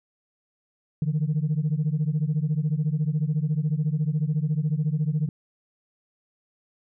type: beating tone pair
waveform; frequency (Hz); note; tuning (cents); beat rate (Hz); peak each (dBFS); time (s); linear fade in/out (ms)
sine; 146.83 / 160.83; D3 / E3; 0 / -42; 14; -23 / -24; 1.02-5.29; 2
effects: tanh soft clip ceiling -17 dBFS